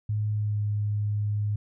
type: tone with pitch glide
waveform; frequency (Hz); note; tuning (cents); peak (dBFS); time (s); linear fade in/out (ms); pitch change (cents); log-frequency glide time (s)
sine; 105.9 to 104.2; G#2 to G#2; +34 to +6; -24; 0.09-1.56; 5; -28; 0.31-0.61
effects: none